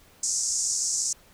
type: band-pass noise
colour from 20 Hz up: white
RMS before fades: -27 dBFS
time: 0.23-1.13 s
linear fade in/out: 5 ms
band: 5600 to 7900 Hz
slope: 48 dB/octave
effects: pink hiss -56 dBFS RMS until 1.33 s